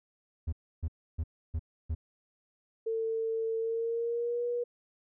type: tone bursts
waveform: triangle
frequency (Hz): 79.7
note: D#2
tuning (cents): +42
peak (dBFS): -27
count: 5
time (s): 0.47-1.95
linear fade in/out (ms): 10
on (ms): 56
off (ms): 300
type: tone with pitch glide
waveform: sine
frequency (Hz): 449.3 to 481.5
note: A4 to B4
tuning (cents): +36 to -44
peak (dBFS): -29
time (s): 2.86-4.64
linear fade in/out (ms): 10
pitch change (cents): +120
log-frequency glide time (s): 3.56-4.45
effects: none